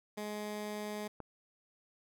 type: tone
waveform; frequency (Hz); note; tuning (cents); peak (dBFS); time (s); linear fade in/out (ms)
15% pulse; 210; G#3; +19; -32; 0.17-1.08; 10
type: click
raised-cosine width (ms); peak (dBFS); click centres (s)
1; -29; 1.203
effects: none